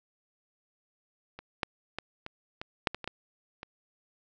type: clicks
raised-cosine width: 0.3 ms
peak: -26 / -12 / -18 / -23 / -21 / -8 / -19 / -23 / -18 / -24 dBFS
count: 10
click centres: 1.39 / 1.632 / 1.986 / 2.264 / 2.615 / 2.872 / 2.946 / 3.043 / 3.076 / 3.631 s
effects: resampled to 16000 Hz + 8-bit